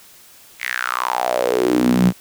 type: tone with high-pass filter sweep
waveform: sawtooth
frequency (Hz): 61.74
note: B1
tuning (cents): 0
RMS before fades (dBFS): -18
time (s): 0.59-2.13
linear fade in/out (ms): 50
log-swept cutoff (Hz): 2200 to 160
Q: 6.3
effects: white hiss -46 dBFS RMS until 2.2 s